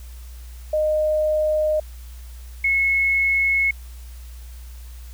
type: tone pair in turn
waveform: sine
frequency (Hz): 615 / 2185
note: D#5 / C#7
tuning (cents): -20 / -26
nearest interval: octave + minor seventh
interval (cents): 2194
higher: second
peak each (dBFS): -17 / -16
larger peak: second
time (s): 0.73-1.8 / 2.64-3.71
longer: neither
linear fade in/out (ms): 5
effects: added 60 Hz sine -35 dBFS peak until 5.13 s + white hiss -50 dBFS RMS until 5.13 s